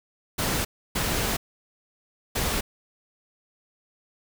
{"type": "noise bursts at uneven times", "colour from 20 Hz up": "pink", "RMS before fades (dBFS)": -26, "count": 3, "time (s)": [[0.38, 0.65], [0.95, 1.37], [2.35, 2.61]], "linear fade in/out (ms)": 10, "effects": []}